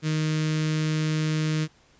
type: tone with notch filter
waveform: sawtooth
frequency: 155.56 Hz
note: D#3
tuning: in tune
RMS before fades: -25 dBFS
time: 0.02-1.68 s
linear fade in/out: 50 ms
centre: 780 Hz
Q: 0.59
effects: pink hiss -59 dBFS RMS until 1.99 s + resampled to 16000 Hz